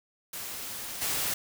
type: noise with level steps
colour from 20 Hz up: white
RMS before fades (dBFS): -38 / -30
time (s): 0.33-1.34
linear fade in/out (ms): 5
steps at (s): 1.01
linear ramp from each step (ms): 10
effects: none